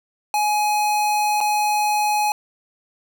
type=tone with dropouts; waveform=square; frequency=840 Hz; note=G#5; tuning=19 cents sharp; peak=-18 dBFS; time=0.34-2.32 s; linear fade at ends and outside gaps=1 ms; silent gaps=1.405-1.411 s; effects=none